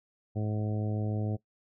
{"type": "harmonic tone", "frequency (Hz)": 106.4, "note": "G#2", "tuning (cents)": 42, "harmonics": [1, 2, 3, 4, 5, 6, 7], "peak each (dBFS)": [-30, -36, -40, -42, -44, -46, -47], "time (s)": [0.35, 1.37], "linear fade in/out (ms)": 20, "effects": ["noise-tail reverb RT60 0.1 s tail -18 dB re dry"]}